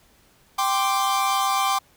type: chord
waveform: 45% pulse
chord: G suspended fourth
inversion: none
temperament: equal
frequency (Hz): 784 / 1046.5 / 1174.7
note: G5 / C6 / D6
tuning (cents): 0 / 0 / 0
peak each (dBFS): -24 / -25 / -24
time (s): 0.58-1.79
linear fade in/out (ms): 10
effects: pink hiss -58 dBFS RMS until 1.96 s